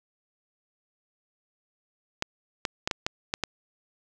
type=clicks; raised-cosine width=0.2 ms; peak=-9 dBFS; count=7; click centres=2.224 / 2.652 / 2.875 / 2.912 / 3.065 / 3.339 / 3.437 s; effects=none